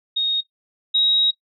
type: tone pair in turn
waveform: sine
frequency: 3729 / 3805 Hz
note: A#7 / A#7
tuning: 0 / +35 cents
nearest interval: unison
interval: 35 cents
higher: second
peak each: -17 / -15 dBFS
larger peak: second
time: 0.16-0.41 / 0.94-1.31 s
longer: second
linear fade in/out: 10 ms
effects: noise-tail reverb RT60 0.1 s tail -18 dB re dry